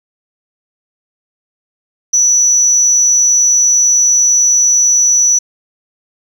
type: tone with amplitude modulation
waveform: sine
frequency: 5920 Hz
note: F#8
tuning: in tune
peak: -3 dBFS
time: 2.13-5.39 s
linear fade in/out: 10 ms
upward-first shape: sine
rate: 249 Hz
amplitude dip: 55%
effects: tanh soft clip ceiling -3 dBFS + 7-bit